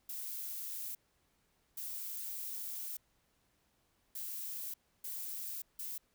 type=noise bursts at uneven times; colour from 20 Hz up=violet; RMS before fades=-42 dBFS; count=5; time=0.09-0.95 / 1.77-2.97 / 4.15-4.74 / 5.04-5.62 / 5.79-5.98 s; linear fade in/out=5 ms; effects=pink hiss -75 dBFS RMS until 6.14 s